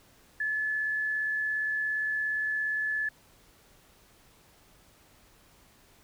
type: tone with amplitude modulation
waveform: sine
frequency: 1725 Hz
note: A6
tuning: 35 cents flat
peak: -26 dBFS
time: 0.4-3.09 s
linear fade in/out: 5 ms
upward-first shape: sine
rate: 77.3 Hz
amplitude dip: 25%
effects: pink hiss -60 dBFS RMS until 6.03 s